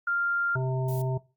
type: tone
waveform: sine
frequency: 1395 Hz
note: F6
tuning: 2 cents flat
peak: -24 dBFS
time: 0.07-0.56 s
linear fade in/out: 5 ms
type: harmonic tone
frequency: 130 Hz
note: C3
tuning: 11 cents flat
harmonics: 1 / 3 / 5 / 7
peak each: -26 / -35 / -37 / -38 dBFS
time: 0.55-1.18 s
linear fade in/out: 10 ms
type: noise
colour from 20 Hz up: violet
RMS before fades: -43 dBFS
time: 0.88-1.02 s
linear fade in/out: 5 ms
effects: noise-tail reverb RT60 0.3 s tail -20 dB re dry + Opus 48 kbps